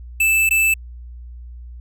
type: tone with dropouts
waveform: square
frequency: 2637 Hz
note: E7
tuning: in tune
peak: -14 dBFS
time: 0.2-0.74 s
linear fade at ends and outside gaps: 5 ms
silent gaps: 0.492-0.508 s
effects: added 60 Hz sine -33 dBFS peak until 1.8 s